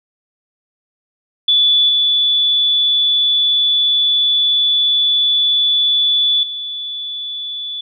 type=tone with level steps; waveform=sine; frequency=3457 Hz; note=A7; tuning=31 cents flat; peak=-9 / -11 / -22 dBFS; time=1.48-7.81 s; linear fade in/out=5 ms; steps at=1.89 / 6.43 s; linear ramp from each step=2 ms; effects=none